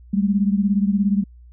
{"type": "beating tone pair", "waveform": "sine", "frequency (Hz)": [196.9, 213.9], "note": ["G3", "A3"], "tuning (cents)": [8, -49], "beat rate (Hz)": 17, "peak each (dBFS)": [-17, -21], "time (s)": [0.13, 1.24], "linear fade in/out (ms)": 10, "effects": ["added 60 Hz sine -42 dBFS peak until 1.52 s"]}